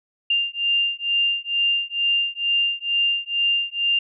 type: beating tone pair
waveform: sine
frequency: 2794 / 2796.2 Hz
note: F7 / F7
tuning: 0 / +1 cents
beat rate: 2.2 Hz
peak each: -22 dBFS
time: 0.3-3.99 s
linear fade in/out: 5 ms
effects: none